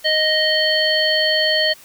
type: harmonic tone with a mistuned harmonic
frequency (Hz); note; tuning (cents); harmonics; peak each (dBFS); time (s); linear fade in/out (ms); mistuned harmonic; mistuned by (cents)
622.3; D#5; 0; 1 / 3 / 5 / 7; -20 / -20 / -20 / -20; 0.04-1.74; 20; 7; +17
effects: white hiss -45 dBFS RMS until 1.84 s